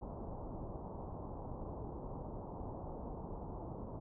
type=low-pass noise; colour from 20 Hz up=pink; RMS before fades=-45 dBFS; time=0.01-4 s; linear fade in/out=20 ms; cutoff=1000 Hz; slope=48 dB/octave; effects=none